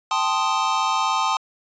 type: chord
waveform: square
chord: A half-diminished seventh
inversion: third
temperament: equal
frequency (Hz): 784 / 880 / 1046.5 / 1244.5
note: G5 / A5 / C6 / Eb6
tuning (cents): 0 / 0 / 0 / 0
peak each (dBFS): -28 / -25 / -25 / -25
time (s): 0.11-1.37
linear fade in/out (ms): 2
effects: resampled to 16000 Hz